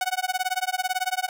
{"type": "tone with tremolo", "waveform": "sawtooth", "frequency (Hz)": 742, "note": "F#5", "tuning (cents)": 5, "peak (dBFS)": -17, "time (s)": [0.01, 1.29], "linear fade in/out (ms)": 2, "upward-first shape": "sine", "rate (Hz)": 18, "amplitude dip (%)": 100, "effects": []}